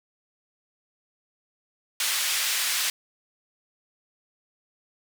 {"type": "band-pass noise", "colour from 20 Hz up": "pink", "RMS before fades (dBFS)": -26, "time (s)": [2, 2.9], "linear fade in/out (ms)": 2, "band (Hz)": [2100, 15000], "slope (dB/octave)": 12, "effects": []}